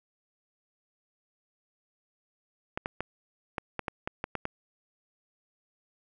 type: clicks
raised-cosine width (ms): 0.5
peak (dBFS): -16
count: 10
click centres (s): 2.775 / 2.859 / 3.006 / 3.582 / 3.793 / 3.882 / 4.075 / 4.241 / 4.353 / 4.454
effects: none